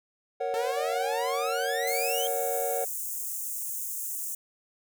triangle chord, F# major, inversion first, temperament equal, 466.2 / 554.4 / 740 Hz, A#4 / C#5 / F#5, 0 / 0 / 0 cents, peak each -30 dBFS, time 0.4-2.85 s, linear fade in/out 10 ms
sawtooth exponential sweep, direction up, 440 to 3216 Hz, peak -28 dBFS, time 0.54-2.27 s, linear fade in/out 0 ms
white high-pass noise, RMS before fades -34 dBFS, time 1.87-4.35 s, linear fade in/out 5 ms, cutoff 6500 Hz, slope 48 dB/octave
effects none

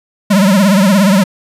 square tone with vibrato, 195.7 Hz, G3, 3 cents flat, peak -7 dBFS, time 0.3-1.24 s, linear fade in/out 10 ms, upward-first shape triangle, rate 17 Hz, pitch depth 160 cents each way, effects resampled to 32000 Hz

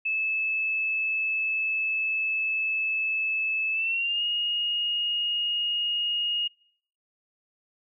sine tone with pitch glide, 2611 to 2864 Hz, E7 to F7, -17 to +43 cents, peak -24 dBFS, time 0.05-6.48 s, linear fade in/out 10 ms, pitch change +160 cents, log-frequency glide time 3.72-4.23 s, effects noise-tail reverb RT60 0.6 s tail -25 dB re dry

